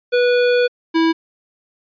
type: tone pair in turn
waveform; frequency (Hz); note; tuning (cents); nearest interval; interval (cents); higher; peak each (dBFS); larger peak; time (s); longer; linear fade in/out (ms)
square; 489.9 / 327; B4 / E4; -14 / -14; perfect fifth; 700; first; -13; neither; 0.12-0.68 / 0.94-1.13; first; 20
effects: resampled to 11025 Hz